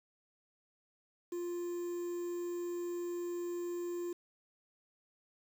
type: tone with quantisation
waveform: triangle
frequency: 349.2 Hz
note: F4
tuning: in tune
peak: -34 dBFS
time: 1.32-4.13 s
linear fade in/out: 5 ms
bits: 9
effects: none